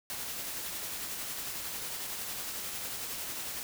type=noise with tremolo; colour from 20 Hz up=white; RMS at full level=-37 dBFS; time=0.1-3.63 s; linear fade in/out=0 ms; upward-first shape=triangle; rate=11 Hz; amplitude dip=30%; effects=none